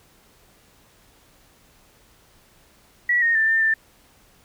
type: tone with pitch steps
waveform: sine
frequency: 1937 / 1852 / 1777 / 1798 / 1780 Hz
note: B6 / A#6 / A6 / A6 / A6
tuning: -34 / -12 / +17 / +37 / +20 cents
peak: -16 dBFS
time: 3.09-3.74 s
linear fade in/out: 5 ms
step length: 130 ms
effects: pink hiss -56 dBFS RMS until 4.44 s